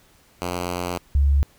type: tone pair in turn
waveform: 5% pulse / sine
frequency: 88.7 / 70.25 Hz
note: F2 / C#2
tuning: +27 / +24 cents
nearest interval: major third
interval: 403 cents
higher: first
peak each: -14 dBFS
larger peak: neither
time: 0.42-0.98 / 1.15-1.43 s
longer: first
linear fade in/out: 0 ms
effects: pink hiss -56 dBFS RMS until 1.58 s